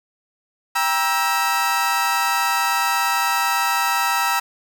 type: chord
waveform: 30% pulse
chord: E diminished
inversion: first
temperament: just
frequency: 791.1 / 949.3 / 1318.5 Hz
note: G5 / Bb5 / E6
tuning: +16 / +31 / 0 cents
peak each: -22 / -19 / -19 dBFS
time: 0.75-4.4 s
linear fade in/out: 10 ms
effects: 8-bit